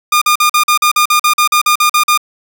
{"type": "tone bursts", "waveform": "sawtooth", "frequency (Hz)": 1213, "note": "D#6", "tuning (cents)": -44, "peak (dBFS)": -4, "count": 15, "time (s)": [0.12, 2.176], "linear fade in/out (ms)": 5, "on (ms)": 96, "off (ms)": 44, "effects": []}